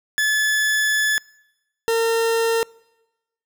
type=tone pair in turn; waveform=40% pulse; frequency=1723 / 456.4 Hz; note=A6 / A#4; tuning=-37 / -37 cents; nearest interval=octave + major seventh; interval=2300 cents; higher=first; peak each=-16 dBFS; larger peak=neither; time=0.18-1.18 / 1.88-2.63 s; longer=first; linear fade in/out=0 ms; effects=noise-tail reverb RT60 1.0 s tail -25 dB re dry